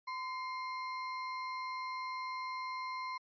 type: tone with sample-and-hold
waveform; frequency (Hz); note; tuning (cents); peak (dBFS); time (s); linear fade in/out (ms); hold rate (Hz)
sine; 1027; C6; -33; -37; 0.07-3.18; 10; 3150
effects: resampled to 11025 Hz